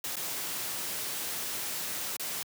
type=noise with dropouts; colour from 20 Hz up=white; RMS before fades=-35 dBFS; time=0.04-2.43 s; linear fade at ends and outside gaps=2 ms; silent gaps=0.157-0.167 / 2.167-2.196 s; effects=high-pass 100 Hz 12 dB/octave